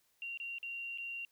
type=tone with dropouts; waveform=sine; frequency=2762 Hz; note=F7; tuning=20 cents flat; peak=-39 dBFS; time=0.22-1.25 s; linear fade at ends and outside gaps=1 ms; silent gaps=0.374-0.4 / 0.584-0.629 / 0.976-0.983 s; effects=white hiss -74 dBFS RMS until 1.31 s